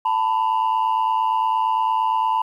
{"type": "tone pair together", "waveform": "sine", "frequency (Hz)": [888, 996.7], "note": ["A5", "B5"], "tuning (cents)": [16, 16], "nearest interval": "major second", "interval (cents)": 200, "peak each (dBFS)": -18, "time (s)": [0.05, 2.42], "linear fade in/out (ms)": 5, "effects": ["tanh soft clip ceiling -14 dBFS", "9-bit"]}